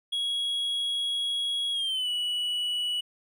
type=tone with pitch glide; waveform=triangle; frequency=3322 to 2943 Hz; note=G#7 to F#7; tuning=0 to -10 cents; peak=-25 dBFS; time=0.12-3.01 s; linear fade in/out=10 ms; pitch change=-210 cents; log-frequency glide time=1.72-2.09 s; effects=none